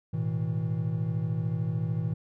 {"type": "chord", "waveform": "triangle", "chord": "A suspended second", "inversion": "none", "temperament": "equal with one note detuned", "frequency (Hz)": [110, 123.47, 160.96], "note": ["A2", "B2", "E3"], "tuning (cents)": [0, 0, -41], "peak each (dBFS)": [-29, -31, -28], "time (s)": [0.13, 2.14], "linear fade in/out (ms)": 10, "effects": []}